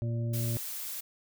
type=harmonic tone; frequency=116.54 Hz; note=A#2; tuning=in tune; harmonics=1 / 2 / 3 / 5; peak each=-29 / -40 / -44 / -45 dBFS; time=0.02-0.57 s; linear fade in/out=0 ms
type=noise; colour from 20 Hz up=blue; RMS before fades=-38 dBFS; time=0.33-1.01 s; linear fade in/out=10 ms
effects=none